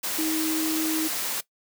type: tone in noise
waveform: sine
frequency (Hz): 316.5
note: D#4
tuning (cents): +30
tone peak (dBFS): -24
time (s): 0.18-1.08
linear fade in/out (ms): 10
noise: white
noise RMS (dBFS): -29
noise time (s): 0.03-1.41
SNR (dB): +2
effects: noise-tail reverb RT60 0.1 s tail -18 dB re dry + high-pass 200 Hz 12 dB/octave